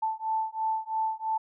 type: beating tone pair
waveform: sine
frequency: 880 / 883 Hz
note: A5 / A5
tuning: 0 / +6 cents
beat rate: 3 Hz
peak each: -30 dBFS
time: 0.02-1.38 s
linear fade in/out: 10 ms
effects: none